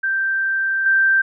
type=tone with level steps; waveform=sine; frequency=1568 Hz; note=G6; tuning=in tune; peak=-17 / -12 dBFS; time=0.03-1.22 s; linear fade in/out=10 ms; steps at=0.86 s; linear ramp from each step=2 ms; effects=none